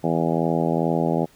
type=harmonic tone; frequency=82.41 Hz; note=E2; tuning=in tune; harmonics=2 / 3 / 4 / 5 / 6 / 7 / 8 / 9 / 10; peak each=-24 / -26 / -27 / -28 / -29 / -29 / -30 / -31 / -31 dBFS; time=0.03-1.26 s; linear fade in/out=20 ms; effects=pink hiss -55 dBFS RMS until 1.35 s